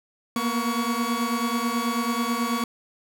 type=tone cluster; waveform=40% pulse; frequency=232.5 / 241.7 / 1127 Hz; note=A#3 / B3 / C#6; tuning=-4 / -37 / +28 cents; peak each=-27 dBFS; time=0.36-2.64 s; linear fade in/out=2 ms; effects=none